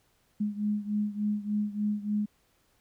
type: beating tone pair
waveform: sine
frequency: 207.7 / 211.1 Hz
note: G#3 / G#3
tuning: 0 / +29 cents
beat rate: 3.4 Hz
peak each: -29 / -32 dBFS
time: 0.4-2.26 s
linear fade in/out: 10 ms
effects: pink hiss -69 dBFS RMS until 2.8 s